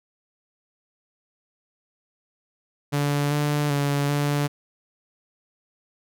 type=tone with pitch steps; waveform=sawtooth; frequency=144.3 / 147.2 / 142.6 / 144.9 Hz; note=D3 / D3 / C#3 / D3; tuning=-30 / +4 / +49 / -23 cents; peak=-17 dBFS; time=2.92-4.48 s; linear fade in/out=20 ms; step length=390 ms; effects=none